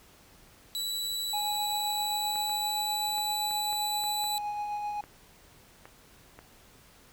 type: tone with pitch glide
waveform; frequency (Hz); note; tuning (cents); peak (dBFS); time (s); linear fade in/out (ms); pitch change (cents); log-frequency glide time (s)
sawtooth; 3939 to 3969; B7 to B7; -5 to +8; -28; 0.75-4.38; 0; +13; 1.66-4.21
type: tone with tremolo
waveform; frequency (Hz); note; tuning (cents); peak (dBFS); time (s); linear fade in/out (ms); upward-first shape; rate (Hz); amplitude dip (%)
triangle; 830.6; G#5; 0; -28; 1.33-5.01; 5; sine; 7.7; 30
type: clicks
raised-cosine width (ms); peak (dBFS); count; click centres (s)
0.5; -31; 10; 2.358 / 2.496 / 3.182 / 3.51 / 3.729 / 4.039 / 4.241 / 5.039 / 5.855 / 6.39
effects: pink hiss -57 dBFS RMS until 7.12 s